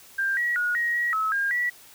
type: tone with pitch steps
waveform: sine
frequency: 1587 / 1917 / 1448 / 1888 / 1909 / 1293 / 1613 / 1944 Hz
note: G6 / A#6 / F#6 / A#6 / A#6 / E6 / G6 / B6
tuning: +21 / +48 / -38 / +22 / +41 / -34 / +49 / -28 cents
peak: -22 dBFS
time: 0.18-1.7 s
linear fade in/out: 10 ms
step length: 190 ms
effects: white hiss -50 dBFS RMS until 1.94 s